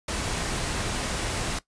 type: noise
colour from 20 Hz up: pink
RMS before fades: -29 dBFS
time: 0.08-1.59 s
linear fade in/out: 5 ms
effects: noise-tail reverb RT60 0.1 s tail -17 dB re dry + resampled to 22050 Hz